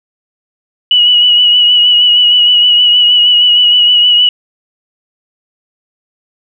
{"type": "tone with vibrato", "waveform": "sine", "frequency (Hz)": 2930, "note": "F#7", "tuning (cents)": -18, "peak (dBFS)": -4, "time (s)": [0.91, 4.29], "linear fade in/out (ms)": 2, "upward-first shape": "sine", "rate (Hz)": 6.4, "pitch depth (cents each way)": 29, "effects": []}